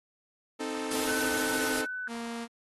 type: chord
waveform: sawtooth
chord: A diminished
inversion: first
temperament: equal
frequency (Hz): 261.6 / 311.1 / 440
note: C4 / Eb4 / A4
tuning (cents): 0 / 0 / 0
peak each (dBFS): -33 / -33 / -32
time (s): 0.59-1.86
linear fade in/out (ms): 20
type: noise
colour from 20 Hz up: white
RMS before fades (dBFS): -34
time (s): 0.91-1.81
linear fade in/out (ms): 2
type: tone with pitch glide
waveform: sine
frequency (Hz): 1512 to 1500.7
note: F#6 to F#6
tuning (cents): +37 to +24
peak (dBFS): -33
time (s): 1.08-2.08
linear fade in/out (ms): 2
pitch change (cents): -13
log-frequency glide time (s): 1.19-1.57
type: tone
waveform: sawtooth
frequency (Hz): 233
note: A#3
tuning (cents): -1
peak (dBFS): -31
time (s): 2.07-2.48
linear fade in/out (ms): 50
effects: AAC 32 kbps